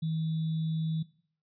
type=tone with sample-and-hold; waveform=sine; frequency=160 Hz; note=D#3; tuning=49 cents sharp; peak=-28 dBFS; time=0.02-1.03 s; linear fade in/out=10 ms; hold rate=3675 Hz; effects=noise-tail reverb RT60 0.6 s tail -20 dB re dry + resampled to 11025 Hz